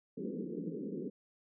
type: band-pass noise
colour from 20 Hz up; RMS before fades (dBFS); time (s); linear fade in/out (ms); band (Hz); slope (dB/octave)
pink; -40; 0.17-1.1; 10; 160 to 490; 96
effects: none